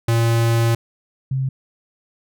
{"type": "tone pair in turn", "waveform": ["square", "sine"], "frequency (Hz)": [115.6, 132.9], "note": ["A#2", "C3"], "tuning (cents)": [-14, 27], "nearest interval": "major second", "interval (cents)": 241, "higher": "second", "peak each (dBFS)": [-15, -18], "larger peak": "first", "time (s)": [[0.08, 0.75], [1.31, 1.49]], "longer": "first", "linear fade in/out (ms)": 5, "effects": []}